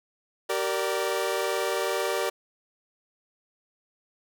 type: chord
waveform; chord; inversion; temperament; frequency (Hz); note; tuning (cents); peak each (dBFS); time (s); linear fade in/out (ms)
sawtooth; G minor; none; equal with one note detuned; 384.4 / 466.2 / 587.3; G4 / Bb4 / D5; -34 / 0 / 0; -26; 0.49-2.3; 10
effects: none